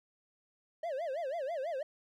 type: tone with vibrato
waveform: triangle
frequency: 599 Hz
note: D5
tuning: 34 cents sharp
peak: -32 dBFS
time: 0.83-1.83 s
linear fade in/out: 5 ms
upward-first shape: sine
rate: 6.1 Hz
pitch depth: 260 cents each way
effects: none